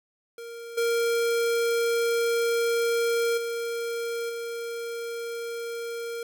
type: tone with level steps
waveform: square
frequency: 466.2 Hz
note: A#4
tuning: in tune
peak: -38 / -23 / -29 / -32 dBFS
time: 0.38-6.23 s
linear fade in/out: 2 ms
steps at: 0.77 / 3.37 / 4.29 s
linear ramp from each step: 10 ms
effects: none